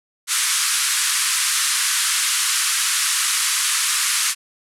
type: band-pass noise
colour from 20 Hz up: white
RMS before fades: -20 dBFS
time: 0.27-4.35 s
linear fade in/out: 50 ms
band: 1100 to 11000 Hz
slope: 48 dB/octave
effects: none